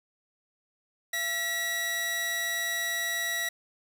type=tone pair together; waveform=sawtooth; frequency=680 / 1931.7 Hz; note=F5 / B6; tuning=-46 / -39 cents; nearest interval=octave + tritone; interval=1807 cents; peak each=-36 / -25 dBFS; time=1.13-3.49 s; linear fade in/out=5 ms; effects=none